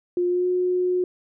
sine tone with pitch glide, 354.7 to 362.4 Hz, F4 to F#4, +27 to -36 cents, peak -19 dBFS, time 0.17-1.04 s, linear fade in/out 2 ms, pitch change +37 cents, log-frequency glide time 0.28-0.47 s, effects none

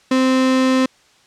35% pulse tone, 260 Hz, C4, 11 cents flat, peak -11 dBFS, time 0.11-0.86 s, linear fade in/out 5 ms, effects white hiss -53 dBFS RMS until 1.26 s + low-pass 6000 Hz 12 dB/octave

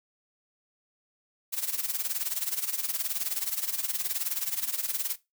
blue noise with tremolo, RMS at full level -28 dBFS, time 1.52-5.16 s, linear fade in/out 20 ms, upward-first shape sine, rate 19 Hz, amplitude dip 80%, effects noise-tail reverb RT60 0.2 s tail -17 dB re dry

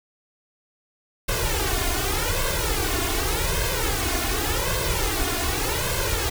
pink noise with flanger, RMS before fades -24 dBFS, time 1.28-6.3 s, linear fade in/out 10 ms, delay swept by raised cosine 1.9 to 2.83 ms, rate 0.86 Hz, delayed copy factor +0.95, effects none

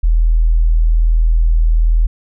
sine tone, 40.59 Hz, E1, 26 cents flat, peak -8 dBFS, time 0.03-2.07 s, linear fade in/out 10 ms, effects none

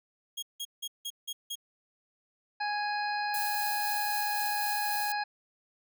sawtooth tone bursts, 3275 Hz, G#7, 25 cents flat, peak -31 dBFS, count 6, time 0.37-1.556 s, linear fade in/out 10 ms, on 56 ms, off 170 ms
harmonic tone, 830.6 Hz, G#5, in tune, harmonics 1 / 2 / 3 / 5 / 6, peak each -31 / -35 / -42 / -41 / -45 dBFS, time 2.6-5.24 s, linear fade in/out 10 ms
violet noise with tremolo, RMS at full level -35 dBFS, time 3.34-5.12 s, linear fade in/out 0 ms, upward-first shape triangle, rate 3.9 Hz, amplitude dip 25%
effects none

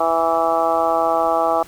harmonic tone, 164.81 Hz, E3, in tune, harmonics 2 / 3 / 4 / 5 / 6 / 7 / 8, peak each -28 / -25 / -19 / -20 / -29 / -22 / -28 dBFS, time 0-1.63 s, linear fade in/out 5 ms, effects pink hiss -44 dBFS RMS until 1.67 s

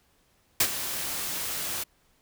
white noise with ADSR envelope, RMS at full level -20 dBFS, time 0.6-1.84 s, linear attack 5 ms, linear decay 66 ms, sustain -12 dB, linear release 13 ms, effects pink hiss -66 dBFS RMS until 2.21 s

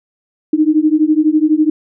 sine beating tone pair, 302.7 / 314.7 Hz, D#4 / D#4, -48 / +20 cents, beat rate 12 Hz, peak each -12 dBFS, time 0.53-1.7 s, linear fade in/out 5 ms, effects none

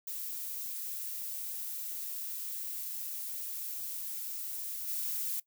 violet noise with level steps, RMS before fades -39 / -35 dBFS, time 0.07-5.4 s, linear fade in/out 5 ms, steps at 4.87 s, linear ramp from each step 20 ms, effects noise-tail reverb RT60 0.1 s tail -20 dB re dry

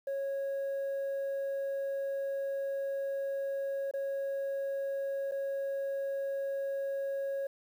sine tone with dropouts, 550 Hz, C#5, 14 cents flat, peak -29 dBFS, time 0.07-7.47 s, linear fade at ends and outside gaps 5 ms, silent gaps 3.912-3.937 / 5.313-5.319 s, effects tanh soft clip ceiling -31 dBFS + 10-bit

